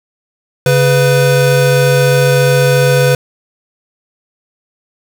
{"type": "tone pair together", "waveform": "square", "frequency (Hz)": [138.59, 498.8], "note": ["C#3", "B4"], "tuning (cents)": [0, 17], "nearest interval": "octave + minor seventh", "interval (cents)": 2217, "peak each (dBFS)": -11, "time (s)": [0.66, 3.15], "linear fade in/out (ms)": 2, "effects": []}